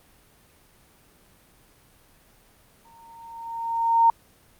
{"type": "tone with exponential growth", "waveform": "sine", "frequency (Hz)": 920, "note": "A#5", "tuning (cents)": -23, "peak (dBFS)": -12, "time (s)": [2.85, 4.1], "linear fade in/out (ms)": 2, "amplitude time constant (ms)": 270, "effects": ["pink hiss -57 dBFS RMS until 4.59 s", "Opus 32 kbps"]}